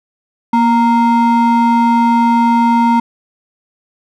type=ring-modulated tone; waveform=triangle; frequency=582 Hz; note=D5; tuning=16 cents flat; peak=-3 dBFS; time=0.53-3 s; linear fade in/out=5 ms; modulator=346 Hz; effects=none